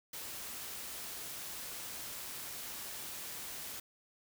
white noise, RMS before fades -44 dBFS, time 0.13-3.8 s, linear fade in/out 5 ms, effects none

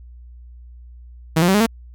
sawtooth tone with pitch steps, 160.7 / 175.24 / 191.11 / 208.4 / 227.3 Hz, E3 / F3 / G3 / G#3 / A#3, -44 / +6 / -44 / +6 / -43 cents, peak -9 dBFS, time 1.36-1.665 s, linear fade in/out 10 ms, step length 61 ms, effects added 60 Hz sine -38 dBFS peak until 1.94 s

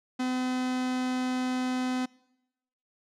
45% pulse tone, 254.2 Hz, C4, 50 cents flat, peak -27 dBFS, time 0.19-2.06 s, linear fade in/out 10 ms, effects noise-tail reverb RT60 0.9 s tail -24 dB re dry + low-pass 7000 Hz 12 dB/octave

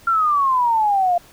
sine exponential sweep, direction down, 1386 to 688 Hz, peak -14 dBFS, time 0.07-1.18 s, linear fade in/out 5 ms, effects pink hiss -48 dBFS RMS until 1.32 s

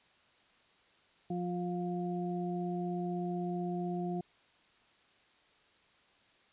harmonic tone, 176.8 Hz, F3, 22 cents sharp, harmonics 1 / 2 / 4, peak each -35 / -38 / -41 dBFS, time 1.3-4.21 s, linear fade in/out 5 ms, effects white hiss -66 dBFS RMS until 6.52 s + resampled to 8000 Hz

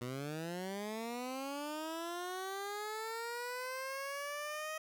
15% pulse linear sweep, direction up, 119.4 to 630 Hz, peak -33 dBFS, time 0.01-4.78 s, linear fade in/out 5 ms, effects none

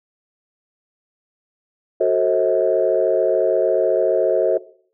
sine chord, F# diminished seventh, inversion none, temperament just, 370 / 444 / 532.8 / 639.4 Hz, F#4 / A4 / C5 / Eb5, 0 / +16 / +31 / +47 cents, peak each -19 dBFS, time 2-4.58 s, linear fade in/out 10 ms, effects noise-tail reverb RT60 0.5 s tail -17 dB re dry + tanh soft clip ceiling -5 dBFS

